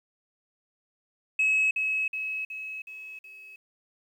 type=tone with echo; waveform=sine; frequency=2571 Hz; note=E7; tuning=44 cents flat; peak=-19 dBFS; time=1.39-1.71 s; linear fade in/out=5 ms; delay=370 ms; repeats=5; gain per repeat=-5 dB; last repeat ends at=3.56 s; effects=tanh soft clip ceiling -18 dBFS + 10-bit